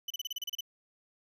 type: tone bursts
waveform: 35% pulse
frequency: 2994 Hz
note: F#7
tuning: 20 cents sharp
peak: -32 dBFS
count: 10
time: 0.08-0.608 s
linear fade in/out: 5 ms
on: 24 ms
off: 32 ms
effects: none